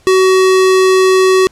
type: tone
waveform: square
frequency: 376.1 Hz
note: F#4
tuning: 28 cents sharp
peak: -7 dBFS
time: 0.07-1.47 s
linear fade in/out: 0 ms
effects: pink hiss -49 dBFS RMS until 1.51 s + low-pass 9000 Hz 12 dB/octave